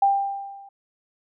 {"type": "tone with level ramp", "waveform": "sine", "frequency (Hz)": 793, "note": "G5", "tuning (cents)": 20, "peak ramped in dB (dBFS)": [-13, -43], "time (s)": [0.02, 0.69], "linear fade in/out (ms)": 5, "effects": []}